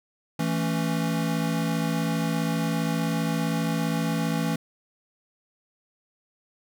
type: chord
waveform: square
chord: A major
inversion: second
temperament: equal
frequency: 164.81 / 220 / 277.2 Hz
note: E3 / A3 / C#4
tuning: 0 / 0 / 0 cents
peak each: -27 / -30 / -31 dBFS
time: 0.39-4.56 s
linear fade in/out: 5 ms
effects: none